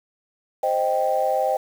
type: chord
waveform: sine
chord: C minor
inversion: none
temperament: equal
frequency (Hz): 523.3 / 622.3 / 784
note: C5 / Eb5 / G5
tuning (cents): 0 / 0 / 0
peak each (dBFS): -23 / -23 / -22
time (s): 0.63-1.57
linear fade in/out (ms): 5
effects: tanh soft clip ceiling -9 dBFS + 7-bit